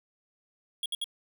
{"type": "tone bursts", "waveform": "square", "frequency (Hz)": 3322, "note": "G#7", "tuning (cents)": 0, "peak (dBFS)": -30, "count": 3, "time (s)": [0.83, 1.042], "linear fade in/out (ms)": 2, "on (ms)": 28, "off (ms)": 64, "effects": []}